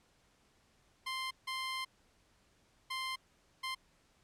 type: tone bursts at uneven times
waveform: 15% pulse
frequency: 1046.5 Hz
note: C6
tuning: in tune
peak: -30 dBFS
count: 4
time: 1.06-1.31 / 1.47-1.85 / 2.9-3.16 / 3.63-3.75 s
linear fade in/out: 10 ms
effects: pink hiss -70 dBFS RMS until 4.23 s + low-pass 9000 Hz 12 dB/octave